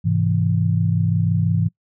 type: chord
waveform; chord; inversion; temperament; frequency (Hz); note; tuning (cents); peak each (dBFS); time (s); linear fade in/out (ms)
sine; Ab augmented; none; equal with one note detuned; 103.83 / 129.68 / 164.81; Ab2 / C3 / E3; 0 / -15 / 0; -19 / -24 / -19; 0.04-1.69; 20
effects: noise-tail reverb RT60 0.1 s tail -23 dB re dry